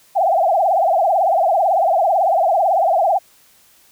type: tone with vibrato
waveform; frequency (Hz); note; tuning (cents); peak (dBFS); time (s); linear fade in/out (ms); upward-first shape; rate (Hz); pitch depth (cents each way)
sine; 719; F#5; -50; -12; 0.15-3.19; 20; triangle; 18; 240
effects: white hiss -52 dBFS RMS until 3.91 s